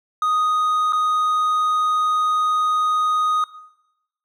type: tone with dropouts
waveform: triangle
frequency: 1244.5 Hz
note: D#6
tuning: in tune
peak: -15 dBFS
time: 0.22-3.44 s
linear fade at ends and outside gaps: 2 ms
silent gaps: 0.924-0.931 s
effects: noise-tail reverb RT60 0.9 s tail -17 dB re dry